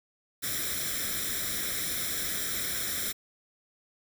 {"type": "noise with comb filter", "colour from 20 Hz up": "white", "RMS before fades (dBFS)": -32, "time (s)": [0.42, 3.13], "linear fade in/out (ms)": 20, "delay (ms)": 0.54, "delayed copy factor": 0.8, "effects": []}